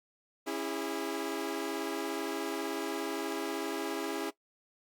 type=chord; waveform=sawtooth; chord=C# minor; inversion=none; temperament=equal with one note detuned; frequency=277.2 / 329.6 / 407.5 Hz; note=C#4 / E4 / G#4; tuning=0 / 0 / -33 cents; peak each=-35 / -33 / -34 dBFS; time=0.46-4.31 s; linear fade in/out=20 ms; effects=noise-tail reverb RT60 0.1 s tail -18 dB re dry + Opus 48 kbps